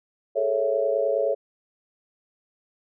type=chord; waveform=sine; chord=A major seventh; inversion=third; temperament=equal with one note detuned; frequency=415.3 / 444.6 / 554.4 / 659.3 Hz; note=G#4 / A4 / C#5 / E5; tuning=0 / +18 / 0 / 0 cents; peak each=-29 / -27 / -23 / -28 dBFS; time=0.35-1.35 s; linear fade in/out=20 ms; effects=none